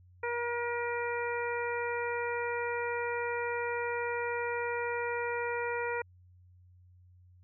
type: harmonic tone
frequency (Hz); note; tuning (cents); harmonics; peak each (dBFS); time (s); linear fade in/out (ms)
476.4; A#4; +38; 1 / 2 / 3 / 4 / 5; -34 / -37 / -39 / -40 / -41; 0.23-6.02; 5
effects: added 90 Hz sine -56 dBFS peak until 7.43 s